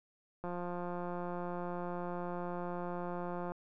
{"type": "click train", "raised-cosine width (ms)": 1, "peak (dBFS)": -27, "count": 543, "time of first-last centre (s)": [0.44, 3.52], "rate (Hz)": 176, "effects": []}